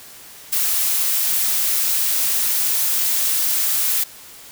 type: noise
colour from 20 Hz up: blue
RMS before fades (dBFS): -19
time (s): 0.52-4.04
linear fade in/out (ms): 10
effects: white hiss -41 dBFS RMS until 4.51 s